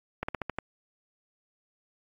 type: slowing click train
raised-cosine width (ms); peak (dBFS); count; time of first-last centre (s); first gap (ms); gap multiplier
0.5; -16; 6; 0.23-0.586; 55; 1.13
effects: AAC 64 kbps